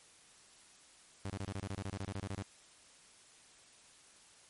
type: tone bursts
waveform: sawtooth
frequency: 98 Hz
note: G2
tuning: in tune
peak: -34 dBFS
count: 16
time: 1.25-2.423 s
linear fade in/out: 0 ms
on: 48 ms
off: 27 ms
effects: white hiss -61 dBFS RMS until 4.49 s + MP3 48 kbps